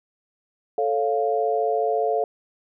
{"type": "chord", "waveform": "sine", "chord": "A augmented", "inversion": "none", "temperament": "equal", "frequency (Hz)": [440, 554.4, 698.5], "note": ["A4", "C#5", "E#5"], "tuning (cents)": [0, 0, 0], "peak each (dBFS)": [-23, -27, -23], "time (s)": [0.78, 2.24], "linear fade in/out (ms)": 2, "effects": []}